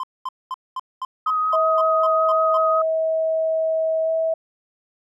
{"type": "tone bursts", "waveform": "triangle", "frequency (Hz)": 1037, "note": "C6", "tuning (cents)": -16, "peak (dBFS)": -22, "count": 11, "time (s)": [0, 2.574], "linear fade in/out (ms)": 2, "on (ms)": 34, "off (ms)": 220}
{"type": "tone with vibrato", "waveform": "sine", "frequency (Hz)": 1258, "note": "D#6", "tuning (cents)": 19, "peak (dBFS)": -18, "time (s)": [1.26, 2.82], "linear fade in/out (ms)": 5, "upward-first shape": "triangle", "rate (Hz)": 5.4, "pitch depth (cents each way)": 15}
{"type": "tone with pitch glide", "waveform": "sine", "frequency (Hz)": [642, 648], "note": ["E5", "E5"], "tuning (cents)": [-46, -30], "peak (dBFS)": -18, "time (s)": [1.53, 4.34], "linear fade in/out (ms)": 5, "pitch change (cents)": 16, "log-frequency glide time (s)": [4.04, 4.1]}
{"effects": []}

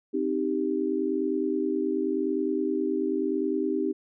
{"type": "chord", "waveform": "sine", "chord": "C minor", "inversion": "none", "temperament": "equal", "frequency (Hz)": [261.6, 311.1, 392], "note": ["C4", "Eb4", "G4"], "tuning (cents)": [0, 0, 0], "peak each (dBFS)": [-30, -28, -28], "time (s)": [0.13, 3.93], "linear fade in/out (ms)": 20, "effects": []}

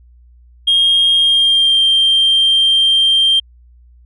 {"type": "tone with pitch glide", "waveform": "sine", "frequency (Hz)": [3238, 3170], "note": ["G#7", "G7"], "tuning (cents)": [-45, 19], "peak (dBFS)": -7, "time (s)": [0.67, 3.4], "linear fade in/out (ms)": 10, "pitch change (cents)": -36, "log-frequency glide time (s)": [1.15, 1.83], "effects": ["tanh soft clip ceiling -6 dBFS", "added 60 Hz sine -42 dBFS peak until 4.05 s"]}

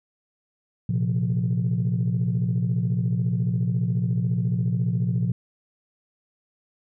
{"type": "chord", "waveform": "sine", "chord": "Bb suspended second", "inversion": "none", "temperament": "equal", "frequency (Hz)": [116.54, 130.81, 174.61], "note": ["Bb2", "C3", "F3"], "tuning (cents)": [0, 0, 0], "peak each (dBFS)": [-23, -25, -24], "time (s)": [0.89, 5.32], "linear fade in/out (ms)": 5, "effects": ["tanh soft clip ceiling -15 dBFS"]}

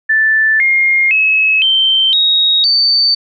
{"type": "tone with pitch steps", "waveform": "sine", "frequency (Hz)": [1760, 2130, 2577, 3118, 3773, 4565], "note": ["A6", "C7", "E7", "G7", "A#7", "D8"], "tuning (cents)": [0, 30, -40, -10, 20, -50], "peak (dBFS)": -8, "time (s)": [0.09, 3.15], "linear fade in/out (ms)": 10, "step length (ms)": 510, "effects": []}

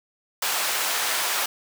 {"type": "high-pass noise", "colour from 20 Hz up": "pink", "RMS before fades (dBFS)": -25, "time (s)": [0.42, 1.46], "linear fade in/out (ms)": 5, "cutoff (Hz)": 900, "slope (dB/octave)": 12, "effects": []}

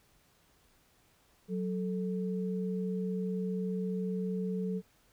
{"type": "tone pair together", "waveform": "sine", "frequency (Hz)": [185, 440], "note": ["F#3", "A4"], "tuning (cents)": [0, 0], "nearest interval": "octave + minor third", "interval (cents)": 1500, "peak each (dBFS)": [-32, -37], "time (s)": [1.48, 4.82], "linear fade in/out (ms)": 50, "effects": ["pink hiss -67 dBFS RMS until 5.12 s"]}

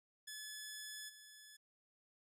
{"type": "tone with level steps", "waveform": "10% pulse", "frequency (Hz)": 1717, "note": "A6", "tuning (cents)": -43, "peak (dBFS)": [-38, -48], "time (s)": [0.27, 1.57], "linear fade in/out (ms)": 10, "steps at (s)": 1.08, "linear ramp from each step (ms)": 20, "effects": []}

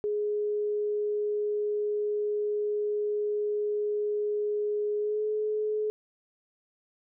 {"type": "tone with pitch glide", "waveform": "sine", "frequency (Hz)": [417.7, 426.7], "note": ["G#4", "G#4"], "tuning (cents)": [10, 47], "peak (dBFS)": -26, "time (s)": [0.04, 5.9], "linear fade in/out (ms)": 0, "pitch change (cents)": 37, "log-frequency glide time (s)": [4.99, 5.23], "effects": []}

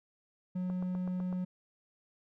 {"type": "tone", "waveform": "triangle", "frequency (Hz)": 182.2, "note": "F#3", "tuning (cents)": -26, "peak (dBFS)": -30, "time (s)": [0.55, 1.45], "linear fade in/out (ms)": 10}
{"type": "click train", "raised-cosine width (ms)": 1, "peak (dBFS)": -31, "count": 6, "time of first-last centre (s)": [0.7, 1.327], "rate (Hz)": 7.97}
{"effects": []}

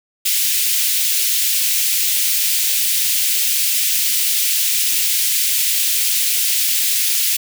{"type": "high-pass noise", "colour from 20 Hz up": "white", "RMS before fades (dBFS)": -17, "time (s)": [0.25, 7.37], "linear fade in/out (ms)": 10, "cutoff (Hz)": 2300, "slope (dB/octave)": 24, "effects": []}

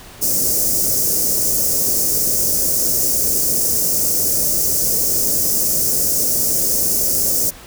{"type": "band-stop noise", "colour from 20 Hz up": "white", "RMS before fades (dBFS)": -17, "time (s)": [0.21, 7.51], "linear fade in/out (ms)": 20, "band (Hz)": [610, 5200], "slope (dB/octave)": 48, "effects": ["pink hiss -39 dBFS RMS until 7.66 s"]}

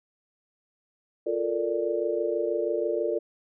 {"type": "chord", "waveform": "sine", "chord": "Bb major seventh", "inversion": "second", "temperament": "equal", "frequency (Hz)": [349.2, 440, 466.2, 587.3], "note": ["F4", "A4", "Bb4", "D5"], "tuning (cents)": [0, 0, 0, 0], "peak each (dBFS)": -30, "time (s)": [1.26, 3.19], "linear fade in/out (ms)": 10, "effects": []}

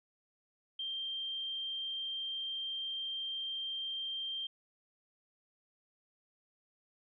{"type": "tone", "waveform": "sine", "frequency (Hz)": 3167, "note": "G7", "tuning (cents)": 17, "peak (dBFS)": -36, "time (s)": [0.79, 4.47], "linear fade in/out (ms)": 5, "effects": []}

